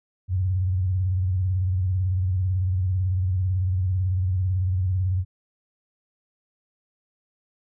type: tone with vibrato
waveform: sine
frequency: 92.5 Hz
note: F#2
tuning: in tune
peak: -20 dBFS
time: 0.28-5.25 s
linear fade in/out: 50 ms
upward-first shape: square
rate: 18 Hz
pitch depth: 72 cents each way
effects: none